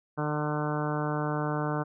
harmonic tone, 150 Hz, D3, 37 cents sharp, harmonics 1 / 2 / 3 / 4 / 5 / 6 / 7 / 8 / 9 / 10, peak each -31 / -34 / -36 / -37 / -38 / -39 / -39 / -40 / -41 / -41 dBFS, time 0.17-1.84 s, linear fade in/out 20 ms, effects none

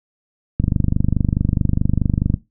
click train, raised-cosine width 5 ms, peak -4 dBFS, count 44, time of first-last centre 0.6-2.341 s, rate 24.7 Hz, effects noise-tail reverb RT60 0.2 s tail -17 dB re dry

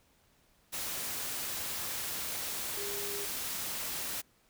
sine tone in noise, 405.2 Hz, G#4, 43 cents flat, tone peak -41 dBFS, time 2.76-3.26 s, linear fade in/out 20 ms, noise white, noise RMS -37 dBFS, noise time 0.72-4.22 s, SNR -7 dB, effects pink hiss -68 dBFS RMS until 4.49 s

